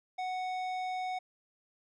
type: tone with tanh clipping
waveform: triangle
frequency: 740 Hz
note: F#5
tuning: in tune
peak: -35 dBFS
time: 0.18-1.19 s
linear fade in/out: 10 ms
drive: 17 dB
effects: none

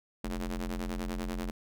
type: ring-modulated tone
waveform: sawtooth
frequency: 89.4 Hz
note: F2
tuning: 41 cents sharp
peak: -26 dBFS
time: 0.24-1.51 s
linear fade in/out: 5 ms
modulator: 129 Hz
effects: none

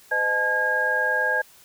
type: tone cluster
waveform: sine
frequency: 509 / 618 / 864 / 1630 Hz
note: C5 / D#5 / A5 / G#6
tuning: -48 / -12 / -32 / -33 cents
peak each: -29 / -30 / -29 / -21 dBFS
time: 0.11-1.42 s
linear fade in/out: 10 ms
effects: white hiss -52 dBFS RMS until 1.64 s

